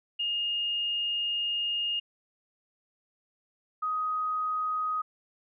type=tone pair in turn; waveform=sine; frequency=2840 / 1253.4 Hz; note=F7 / D#6; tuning=+28 / +12 cents; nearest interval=octave + major second; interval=1416 cents; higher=first; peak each=-27 dBFS; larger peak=neither; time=0.19-2 / 3.82-5.02 s; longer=first; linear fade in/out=10 ms; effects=none